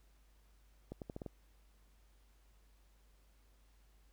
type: accelerating click train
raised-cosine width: 2 ms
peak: -30 dBFS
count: 6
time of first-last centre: 0.92-1.263 s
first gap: 98 ms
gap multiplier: 0.82
effects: added 50 Hz sine -64 dBFS peak until 4.12 s + pink hiss -74 dBFS RMS until 4.12 s